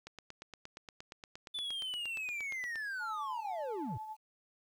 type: click train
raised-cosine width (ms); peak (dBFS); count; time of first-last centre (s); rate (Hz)
0.2; -29; 24; 0.07-2.757; 8.56
type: linear sweep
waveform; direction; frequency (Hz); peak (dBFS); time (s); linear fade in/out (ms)
triangle; down; 3520 to 87.31; -35; 1.54-3.98; 10
type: tone with tremolo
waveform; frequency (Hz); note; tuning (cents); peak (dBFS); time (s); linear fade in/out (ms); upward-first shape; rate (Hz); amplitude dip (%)
sine; 867; A5; -26; -39; 2.99-4.17; 50; triangle; 10; 50
effects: 11-bit